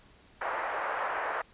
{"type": "band-pass noise", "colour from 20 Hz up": "pink", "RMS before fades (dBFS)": -33, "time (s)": [0.41, 1.42], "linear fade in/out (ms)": 5, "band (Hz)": [580, 1800], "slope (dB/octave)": 24, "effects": ["pink hiss -59 dBFS RMS until 1.53 s", "resampled to 8000 Hz"]}